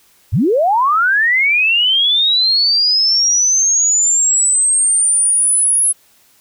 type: linear sweep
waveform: sine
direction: up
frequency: 68.4 to 10710 Hz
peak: -10 dBFS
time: 0.32-5.93 s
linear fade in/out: 20 ms
effects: white hiss -52 dBFS RMS until 6.4 s